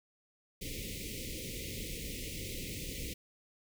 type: band-stop noise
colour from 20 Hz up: pink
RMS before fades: -41 dBFS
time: 0.61-3.14 s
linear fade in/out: 10 ms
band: 540 to 2000 Hz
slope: 96 dB/octave
effects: none